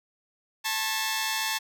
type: tone cluster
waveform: 10% pulse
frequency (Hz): 880 / 1083 / 1661 / 1946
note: A5 / C#6 / G#6 / B6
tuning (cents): 0 / -41 / 0 / -26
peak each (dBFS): -20 / -25 / -28 / -29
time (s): 0.64-1.59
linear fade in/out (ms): 20
effects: none